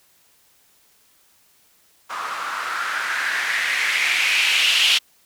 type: noise with low-pass filter sweep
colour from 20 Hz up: violet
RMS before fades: -21 dBFS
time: 2.09-4.99 s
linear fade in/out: 20 ms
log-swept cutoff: 1100 to 3100 Hz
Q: 3.9
effects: white hiss -58 dBFS RMS until 5.25 s